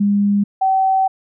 sine tone pair in turn, 202.8 / 765.7 Hz, G#3 / G5, -41 / -41 cents, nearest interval octave + major seventh, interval 2300 cents, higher second, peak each -12 dBFS, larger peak neither, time 0-0.44 / 0.61-1.08 s, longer second, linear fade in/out 10 ms, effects none

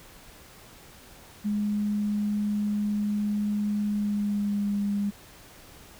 sine tone with pitch glide, 207.7 to 202.8 Hz, G#3 to G#3, 0 to -41 cents, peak -24 dBFS, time 1.44-5.11 s, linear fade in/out 20 ms, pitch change -41 cents, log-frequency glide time 3.84-4.78 s, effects pink hiss -50 dBFS RMS until 5.99 s

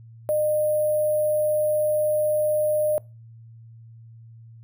sine tone with sample-and-hold, 608 Hz, D#5, 40 cents flat, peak -19 dBFS, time 0.29-2.98 s, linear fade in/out 0 ms, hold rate 11025 Hz, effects noise-tail reverb RT60 0.3 s tail -25 dB re dry + added 114 Hz sine -43 dBFS peak until 4.63 s

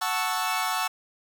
sawtooth chord, F# minor seventh, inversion none, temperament equal, 740 / 880 / 1108.7 / 1318.5 Hz, F#5 / A5 / C#6 / E6, 0 / 0 / 0 / 0 cents, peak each -27 dBFS, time 0.01-0.88 s, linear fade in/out 10 ms, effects 9-bit

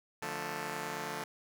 5% pulse chord, D minor, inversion none, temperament just, 146.83 / 176.2 / 220.2 Hz, D3 / F3 / A3, 0 / +16 / +2 cents, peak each -31 dBFS, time 0.22-1.24 s, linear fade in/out 2 ms, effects none

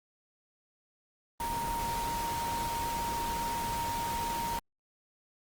sine tone in noise, 932.3 Hz, A#5, in tune, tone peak -32 dBFS, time 1.4-4.59 s, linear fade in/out 2 ms, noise pink, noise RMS -38 dBFS, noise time 1.4-4.59 s, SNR +3 dB, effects Opus 24 kbps

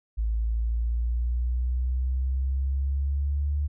sine exponential sweep, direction up, 54.4 to 73.42 Hz, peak -23 dBFS, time 0.17-3.68 s, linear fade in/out 20 ms, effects none

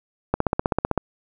click train, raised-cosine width 1 ms, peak -5 dBFS, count 11, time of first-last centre 0.34-0.977 s, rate 15.7 Hz, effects none

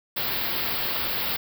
white band-stop noise, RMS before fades -27 dBFS, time 0.16-1.37 s, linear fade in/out 10 ms, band 5000 to 13000 Hz, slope 96 dB/octave, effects none

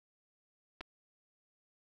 clicks, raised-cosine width 0.3 ms, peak -28 dBFS, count 2, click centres 0.808 / 0.811 s, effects none

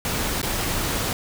pink noise with dropouts, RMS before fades -25 dBFS, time 0.05-1.13 s, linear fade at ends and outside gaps 1 ms, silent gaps 0.416-0.429 s, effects none

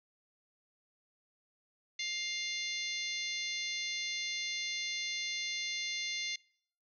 harmonic tone, 700 Hz, F5, 4 cents sharp, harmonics 3 / 4 / 5 / 6 / 7 / 8 / 9, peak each -39 / -45 / -41 / -41 / -49 / -50 / -44 dBFS, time 1.99-6.36 s, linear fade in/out 5 ms, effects noise-tail reverb RT60 0.6 s tail -24 dB re dry

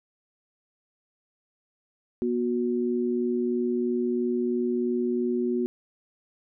sine tone pair together, 242.1 / 365.1 Hz, B3 / F#4, -34 / -23 cents, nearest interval perfect fifth, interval 711 cents, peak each -26 dBFS, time 2.22-5.66 s, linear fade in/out 0 ms, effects none

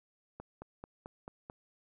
click train, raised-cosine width 1 ms, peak -30 dBFS, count 6, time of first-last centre 0.4-1.499 s, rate 4.55 Hz, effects none

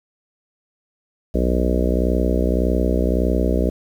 harmonic tone, 61.74 Hz, B1, in tune, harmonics 1 / 3 / 4 / 5 / 6 / 7 / 8 / 9 / 10, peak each -19 / -24 / -25 / -26 / -27 / -27 / -28 / -29 / -29 dBFS, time 1.34-3.7 s, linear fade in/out 10 ms, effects 8-bit

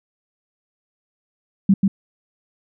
sine tone with echo, 195.1 Hz, G3, 8 cents flat, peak -9 dBFS, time 1.69-1.74 s, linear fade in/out 5 ms, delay 140 ms, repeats 1, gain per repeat -3 dB, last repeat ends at 1.88 s, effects none

